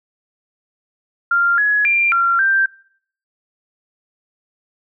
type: tone with pitch steps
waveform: sine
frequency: 1392 / 1682 / 2381 / 1375 / 1574 Hz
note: F6 / G#6 / D7 / F6 / G6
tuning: -6 / +22 / +23 / -27 / +7 cents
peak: -12 dBFS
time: 1.31-2.66 s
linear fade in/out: 5 ms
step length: 270 ms
effects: noise-tail reverb RT60 0.6 s tail -22 dB re dry